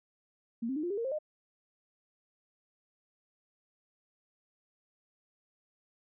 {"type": "tone with pitch steps", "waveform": "sine", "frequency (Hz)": [231.3, 265.7, 305.2, 350.6, 402.7, 462.6, 531.4, 610.4], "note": ["A#3", "C4", "D#4", "F4", "G4", "A#4", "C5", "D#5"], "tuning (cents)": [-13, 27, -33, 7, 47, -13, 27, -33], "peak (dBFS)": -31, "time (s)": [0.62, 1.188], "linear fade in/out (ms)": 10, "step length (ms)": 71, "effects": []}